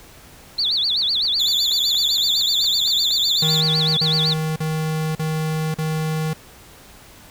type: tone with vibrato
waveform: sine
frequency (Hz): 3951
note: B7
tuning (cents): 0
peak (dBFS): -17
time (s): 0.58-4.34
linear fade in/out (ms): 10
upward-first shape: sine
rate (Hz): 7.9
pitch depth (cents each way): 280
type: click train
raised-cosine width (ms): 0.3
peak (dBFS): -23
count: 10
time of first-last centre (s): 1.02-3.108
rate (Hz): 4.31
type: tone with pitch glide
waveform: 35% pulse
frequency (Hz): 3520 to 3571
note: A7 to A7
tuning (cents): 0 to +25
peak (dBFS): -21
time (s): 1.39-3.61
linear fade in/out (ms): 10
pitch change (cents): +25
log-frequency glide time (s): 2.01-2.29
type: tone bursts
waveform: square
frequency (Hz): 157.2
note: D#3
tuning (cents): +18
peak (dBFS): -21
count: 5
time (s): 3.42-6.334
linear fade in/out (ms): 5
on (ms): 550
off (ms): 41
effects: pink hiss -45 dBFS RMS until 7.3 s